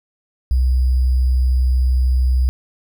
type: tone with sample-and-hold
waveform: sine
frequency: 63.5 Hz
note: B1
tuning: 49 cents sharp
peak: -12 dBFS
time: 0.51-2.49 s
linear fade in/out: 0 ms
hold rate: 4900 Hz
effects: none